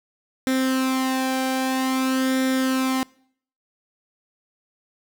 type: tone with flanger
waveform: sawtooth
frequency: 261.6 Hz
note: C4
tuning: in tune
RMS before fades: -22 dBFS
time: 0.47-3.03 s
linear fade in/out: 0 ms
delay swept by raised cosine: 0.54 to 1.29 ms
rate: 0.51 Hz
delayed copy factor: +0.6
effects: noise-tail reverb RT60 0.6 s tail -24 dB re dry